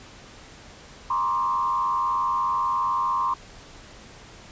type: tone with frequency modulation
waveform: sine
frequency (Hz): 1056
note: C6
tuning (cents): +16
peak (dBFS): -21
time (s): 1.1-3.34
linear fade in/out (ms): 5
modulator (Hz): 93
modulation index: 0.96
effects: pink hiss -46 dBFS RMS until 4.51 s + resampled to 16000 Hz